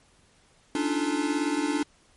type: tone cluster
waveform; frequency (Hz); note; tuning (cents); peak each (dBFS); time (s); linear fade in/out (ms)
square; 283.4 / 301.3 / 346.3 / 434.1; C#4 / D4 / F4 / A4; +38 / +44 / -15 / -23; -30 / -28 / -34 / -37; 0.75-1.83; 2
effects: pink hiss -61 dBFS RMS until 2.16 s + MP3 48 kbps